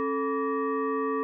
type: tone with frequency modulation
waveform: sine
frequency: 440 Hz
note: A4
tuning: in tune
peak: -25 dBFS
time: 0-1.23 s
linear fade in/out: 0 ms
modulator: 711 Hz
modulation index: 1.2
effects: none